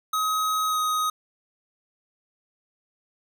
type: tone with pitch glide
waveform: square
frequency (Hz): 1267 to 1254.6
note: D#6 to D#6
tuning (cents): +31 to +14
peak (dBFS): -23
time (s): 0.13-1.1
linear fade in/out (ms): 5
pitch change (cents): -17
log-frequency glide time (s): 0.68-0.78
effects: none